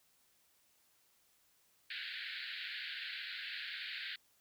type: band-pass noise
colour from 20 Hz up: pink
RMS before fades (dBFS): -44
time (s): 1.9-4.16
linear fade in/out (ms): 5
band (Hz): 1500 to 4500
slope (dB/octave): 96
effects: white hiss -72 dBFS RMS until 4.4 s

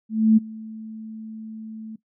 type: tone with ADSR envelope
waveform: sine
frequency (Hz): 219.8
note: A3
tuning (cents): -2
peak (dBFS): -10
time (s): 0.09-1.96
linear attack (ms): 280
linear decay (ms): 19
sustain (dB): -23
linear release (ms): 6
effects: noise-tail reverb RT60 0.1 s tail -17 dB re dry

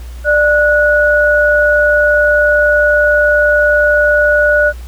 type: tone pair together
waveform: sine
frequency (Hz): 593.9 / 1465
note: D5 / F#6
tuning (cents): +19 / -18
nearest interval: octave + major third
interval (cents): 1563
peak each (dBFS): -10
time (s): 0.24-4.73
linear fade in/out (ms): 50
effects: added 60 Hz sine -25 dBFS peak until 4.87 s + pink hiss -41 dBFS RMS until 4.87 s

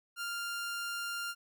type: tone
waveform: sawtooth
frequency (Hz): 1396.9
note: F6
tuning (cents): 0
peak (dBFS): -32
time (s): 0.16-1.35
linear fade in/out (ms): 50
effects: none

